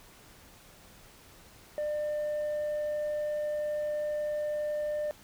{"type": "tone with tanh clipping", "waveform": "sine", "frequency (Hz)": 599, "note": "D5", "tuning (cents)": 34, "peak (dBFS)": -30, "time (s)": [1.78, 5.11], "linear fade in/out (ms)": 0, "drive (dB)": 2, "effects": ["pink hiss -55 dBFS RMS until 5.23 s"]}